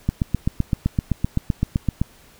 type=click train; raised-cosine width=5 ms; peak=-6 dBFS; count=16; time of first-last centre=0.09-2.016 s; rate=7.79 Hz; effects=pink hiss -51 dBFS RMS until 2.39 s